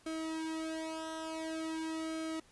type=tone with flanger; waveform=sawtooth; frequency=320.2 Hz; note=D#4; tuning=50 cents sharp; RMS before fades=-39 dBFS; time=0.06-2.4 s; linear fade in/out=5 ms; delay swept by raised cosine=1.1 to 2.7 ms; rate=0.47 Hz; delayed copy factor=-0.9; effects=pink hiss -64 dBFS RMS until 2.51 s + resampled to 24000 Hz